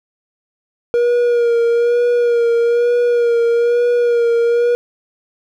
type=tone with vibrato; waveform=triangle; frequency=474.8 Hz; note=A#4; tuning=32 cents sharp; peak=-9 dBFS; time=0.94-4.75 s; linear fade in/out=0 ms; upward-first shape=sine; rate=1.1 Hz; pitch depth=29 cents each way; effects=none